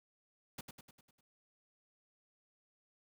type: noise with echo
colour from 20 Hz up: pink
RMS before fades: -45 dBFS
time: 0.58-0.61 s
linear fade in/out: 5 ms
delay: 100 ms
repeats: 6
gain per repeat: -5 dB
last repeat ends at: 1.21 s
effects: none